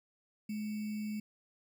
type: tone with sample-and-hold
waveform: sine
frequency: 212.2 Hz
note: G#3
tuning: 38 cents sharp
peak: -35 dBFS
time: 0.49-1.2 s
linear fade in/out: 5 ms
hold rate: 2450 Hz
effects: none